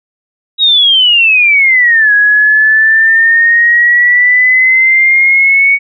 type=exponential two-way sweep; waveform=sine; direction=down then up; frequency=3837 to 1661.2 to 2238 Hz; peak=-4 dBFS; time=0.58-5.79 s; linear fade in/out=50 ms; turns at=2.13 s; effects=none